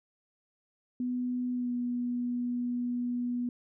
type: tone with pitch glide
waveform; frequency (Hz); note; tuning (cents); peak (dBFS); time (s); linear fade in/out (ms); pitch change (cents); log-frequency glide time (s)
sine; 248.3 to 243.9; B3 to B3; +9 to -21; -29; 1-3.49; 2; -30; 1.53-1.72
effects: none